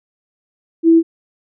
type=tone; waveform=sine; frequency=329.4 Hz; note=E4; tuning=1 cent flat; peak=-6 dBFS; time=0.83-1.03 s; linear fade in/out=50 ms; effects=none